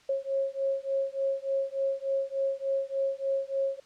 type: beating tone pair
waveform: sine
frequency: 542 / 545.4 Hz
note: C#5 / C#5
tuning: -39 / -28 cents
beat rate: 3.4 Hz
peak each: -30 dBFS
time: 0.09-3.8 s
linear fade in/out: 5 ms
effects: white hiss -59 dBFS RMS until 3.85 s + low-pass 5000 Hz 12 dB/octave